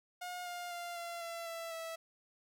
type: tone with pitch steps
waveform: sawtooth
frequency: 717 / 706.3 / 695.8 / 685.4 / 675.2 / 665.1 / 655.2 Hz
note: F5 / F5 / F5 / F5 / E5 / E5 / E5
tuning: +45 / +19 / -7 / -33 / +41 / +15 / -11 cents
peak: -37 dBFS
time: 0.21-1.96 s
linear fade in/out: 10 ms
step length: 250 ms
effects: 13-bit